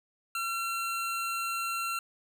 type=tone; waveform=25% pulse; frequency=1360 Hz; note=F6; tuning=46 cents flat; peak=-27 dBFS; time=0.35-1.99 s; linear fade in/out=2 ms; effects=none